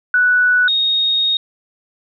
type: tone pair in turn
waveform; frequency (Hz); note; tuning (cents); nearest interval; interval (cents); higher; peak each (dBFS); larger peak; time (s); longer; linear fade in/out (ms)
sine; 1480 / 3729; F#6 / A#7; 0 / 0; octave + major third; 1600; second; -10 / -13; first; 0.14-0.68 / 0.68-1.37; second; 2
effects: none